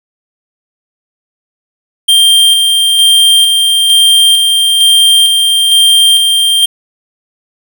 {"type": "tone with tremolo", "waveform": "square", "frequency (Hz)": 3178, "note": "G7", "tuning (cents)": 23, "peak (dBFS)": -4, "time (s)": [2.08, 6.66], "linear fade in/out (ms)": 10, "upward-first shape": "square", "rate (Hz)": 1.1, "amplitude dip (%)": 30, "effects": ["7-bit"]}